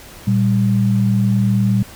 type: tone pair together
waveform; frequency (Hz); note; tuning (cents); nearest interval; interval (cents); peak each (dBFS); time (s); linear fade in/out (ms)
sine; 116.54 / 196; A#2 / G3; 0 / 0; major sixth; 900; -15; 0.27-1.83; 5
effects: pink hiss -39 dBFS RMS until 1.95 s